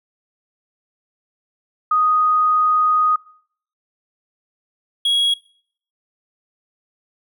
sine / triangle tone pair in turn, 1244.5 / 3316 Hz, D#6 / G#7, 0 / -3 cents, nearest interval octave + perfect fourth, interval 1697 cents, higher second, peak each -13 dBFS, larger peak neither, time 1.91-3.16 / 5.05-5.34 s, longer first, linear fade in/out 5 ms, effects noise-tail reverb RT60 0.6 s tail -23 dB re dry

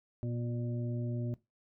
harmonic tone with a mistuned harmonic, 119.3 Hz, A#2, 41 cents sharp, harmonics 1 / 2 / 3 / 5, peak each -34 / -40 / -44 / -48 dBFS, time 0.23-1.34 s, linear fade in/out 0 ms, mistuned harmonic 2, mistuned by +19 cents, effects noise-tail reverb RT60 0.2 s tail -18 dB re dry

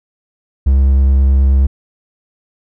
triangle tone with vibrato, 67.4 Hz, C#2, 48 cents flat, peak -5 dBFS, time 0.66-1.67 s, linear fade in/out 10 ms, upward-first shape sine, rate 9.5 Hz, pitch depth 12 cents each way, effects none

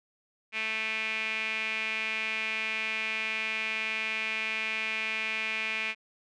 sawtooth tone with band-pass filter, 219.6 Hz, A3, 3 cents flat, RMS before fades -32 dBFS, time 0.52-5.95 s, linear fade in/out 50 ms, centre 2400 Hz, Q 6.7, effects resampled to 22050 Hz

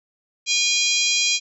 harmonic tone, 811 Hz, G#5, 41 cents flat, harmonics 3 / 4 / 5 / 6 / 7 / 8 / 9, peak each -23 / -24 / -25 / -26 / -26 / -27 / -28 dBFS, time 0.46-1.4 s, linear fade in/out 50 ms, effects none

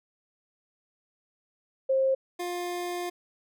sine / 25% pulse tone pair in turn, 532 / 352.9 Hz, C5 / F4, +29 / +18 cents, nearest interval perfect fifth, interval 711 cents, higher first, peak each -21 / -27 dBFS, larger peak first, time 1.89-2.15 / 2.39-3.1 s, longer second, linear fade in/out 10 ms, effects none

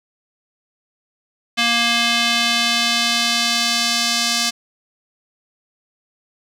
square tone with band-pass filter sweep, 234.8 Hz, A#3, 13 cents sharp, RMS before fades -18 dBFS, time 1.57-4.51 s, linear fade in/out 20 ms, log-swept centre 3100 to 5000 Hz, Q 1.5, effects none

